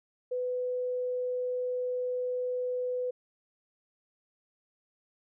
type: tone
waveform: sine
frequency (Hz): 499.4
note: B4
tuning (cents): +19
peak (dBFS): -29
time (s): 0.31-3.11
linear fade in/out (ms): 10
effects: none